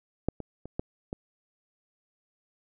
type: clicks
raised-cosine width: 2 ms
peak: -12 / -23 / -27 / -16 / -20 dBFS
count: 5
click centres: 0.286 / 0.403 / 0.656 / 0.795 / 1.129 s
effects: none